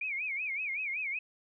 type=tone with vibrato; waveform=sine; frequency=2331 Hz; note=D7; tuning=14 cents flat; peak=-32 dBFS; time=0.01-1.19 s; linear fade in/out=5 ms; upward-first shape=sine; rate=5.3 Hz; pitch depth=170 cents each way; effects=none